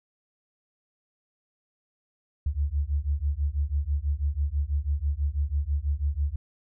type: beating tone pair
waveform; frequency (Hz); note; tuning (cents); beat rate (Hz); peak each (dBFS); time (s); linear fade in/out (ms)
sine; 69.3 / 75.4; C#2 / D2; 0 / +46; 6.1; -27; 2.46-6.36; 5
effects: none